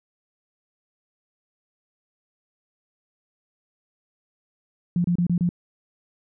sine tone bursts, 174.61 Hz, F3, in tune, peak -18 dBFS, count 5, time 4.96-5.491 s, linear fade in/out 2 ms, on 83 ms, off 29 ms, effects none

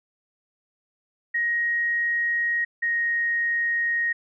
sine tone pair in turn, 1882 / 1871.2 Hz, A#6 / A#6, +16 / +6 cents, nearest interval unison, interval 10 cents, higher first, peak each -21 dBFS, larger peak neither, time 1.34-2.65 / 2.82-4.13 s, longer neither, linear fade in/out 10 ms, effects none

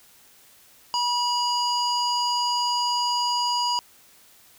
square tone with low-pass filter, 970 Hz, B5, 31 cents flat, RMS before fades -24 dBFS, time 0.94-3.79 s, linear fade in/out 0 ms, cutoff 5500 Hz, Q 6.8, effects white hiss -54 dBFS RMS until 4.58 s

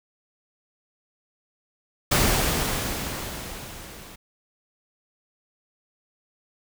pink noise with level ramp, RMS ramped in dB -19 to -44 dBFS, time 2.11-4.16 s, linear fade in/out 10 ms, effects none

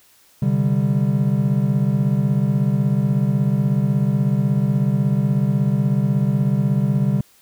triangle chord, C suspended second, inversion none, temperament just, 130.81 / 147.16 / 196.22 Hz, C3 / D3 / G3, 0 / +4 / +2 cents, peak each -18 dBFS, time 0.42-7.21 s, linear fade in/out 5 ms, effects white hiss -54 dBFS RMS until 7.41 s

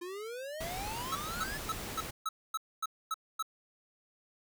square exponential sweep, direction up, 343.3 to 1760 Hz, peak -40 dBFS, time 0.01-1.58 s, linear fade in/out 10 ms
pink noise, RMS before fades -41 dBFS, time 0.6-2.11 s, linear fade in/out 10 ms
square tone bursts, 1300 Hz, E6, 24 cents flat, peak -32 dBFS, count 9, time 1.12-3.426 s, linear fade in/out 5 ms, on 34 ms, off 250 ms
effects none

